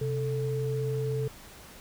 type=tone pair together; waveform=sine; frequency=130.81 / 440 Hz; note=C3 / A4; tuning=0 / 0 cents; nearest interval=octave + major sixth; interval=2100 cents; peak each=-29 / -31 dBFS; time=0.01-1.28 s; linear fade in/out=5 ms; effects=pink hiss -49 dBFS RMS until 1.8 s